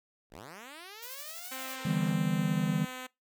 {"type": "linear two-way sweep", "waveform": "5% pulse", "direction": "up then down", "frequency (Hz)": [41.48, 777, 53.8], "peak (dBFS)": -34, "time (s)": [0.3, 2.18], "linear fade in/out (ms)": 50, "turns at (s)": 1.55}
{"type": "noise with tremolo", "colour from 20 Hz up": "blue", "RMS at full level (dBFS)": -43, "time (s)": [1.02, 1.76], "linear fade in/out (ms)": 10, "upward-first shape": "sine", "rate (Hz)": 12, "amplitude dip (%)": 40}
{"type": "tone with pitch glide", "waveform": "5% pulse", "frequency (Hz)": [261.6, 255.3], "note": ["C4", "C4"], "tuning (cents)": [0, -42], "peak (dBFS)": -28, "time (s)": [1.51, 3.07], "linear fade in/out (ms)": 10, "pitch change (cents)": -42, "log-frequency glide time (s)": [2.15, 2.83]}
{"type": "chord", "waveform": "triangle", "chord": "E minor seventh", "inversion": "third", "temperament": "just", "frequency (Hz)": [148.33, 164.81, 197.78, 247.2], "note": ["D3", "E3", "G3", "B3"], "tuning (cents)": [18, 0, 16, 2], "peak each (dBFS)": [-31, -29, -30, -34], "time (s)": [1.85, 2.85], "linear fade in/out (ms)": 5}
{"effects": ["noise-tail reverb RT60 0.2 s tail -23 dB re dry"]}